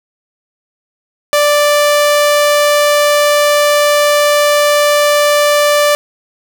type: tone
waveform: sawtooth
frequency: 587.3 Hz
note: D5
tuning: in tune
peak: -4 dBFS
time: 1.33-5.95 s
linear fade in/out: 0 ms
effects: none